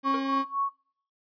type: tone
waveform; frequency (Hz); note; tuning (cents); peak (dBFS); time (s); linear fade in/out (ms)
40% pulse; 270.6; C#4; -42; -27; 0.03-0.45; 50
type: tone with tremolo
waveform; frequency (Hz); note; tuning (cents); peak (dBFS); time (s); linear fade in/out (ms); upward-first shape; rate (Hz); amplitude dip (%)
sine; 1108.7; C#6; 0; -23; 0.04-0.7; 20; sine; 3.9; 90
type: tone with exponential decay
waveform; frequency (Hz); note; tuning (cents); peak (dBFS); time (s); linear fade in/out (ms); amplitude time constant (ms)
square; 466.2; A#4; 0; -32; 0.14-0.3; 1; 34
effects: noise-tail reverb RT60 0.6 s tail -25 dB re dry + resampled to 11025 Hz